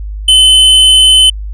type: tone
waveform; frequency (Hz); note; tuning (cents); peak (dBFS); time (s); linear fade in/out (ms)
square; 3043; F#7; +48; -3; 0.28-1.3; 5
effects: added 51 Hz sine -18 dBFS peak until 1.53 s + resampled to 22050 Hz